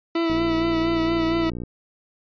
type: tone with vibrato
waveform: 40% pulse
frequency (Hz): 329.8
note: E4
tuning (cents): +1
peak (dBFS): -19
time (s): 0.15-1.5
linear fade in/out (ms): 5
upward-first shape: sine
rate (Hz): 4.3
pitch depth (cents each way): 27
type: click train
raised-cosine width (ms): 3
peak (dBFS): -19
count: 81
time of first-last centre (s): 0.3-1.636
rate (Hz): 59.9
effects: resampled to 11025 Hz